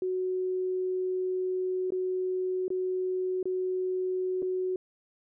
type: tone with dropouts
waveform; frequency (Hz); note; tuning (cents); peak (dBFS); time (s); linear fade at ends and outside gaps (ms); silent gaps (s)
sine; 370; F#4; 0; -27; 0.02-4.76; 2; 1.905-1.921 / 2.681-2.703 / 3.429-3.455 / 4.421-4.426
effects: none